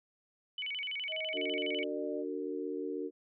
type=tone with vibrato; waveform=sine; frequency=2595 Hz; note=E7; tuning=28 cents flat; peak=-35 dBFS; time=0.58-1.84 s; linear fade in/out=2 ms; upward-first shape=square; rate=12 Hz; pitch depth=250 cents each way
type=tone with pitch glide; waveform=sine; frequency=632 to 600.7 Hz; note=D#5 to D5; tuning=+27 to +39 cents; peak=-39 dBFS; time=1.08-2.25 s; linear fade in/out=50 ms; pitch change=-88 cents; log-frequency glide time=1.27-1.78 s
type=chord; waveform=sine; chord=D augmented; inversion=none; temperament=equal with one note detuned; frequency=293.7 / 370 / 456 Hz; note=D4 / F#4 / A#4; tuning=0 / 0 / -38 cents; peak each=-39 dBFS; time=1.33-3.11 s; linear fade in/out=50 ms
effects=none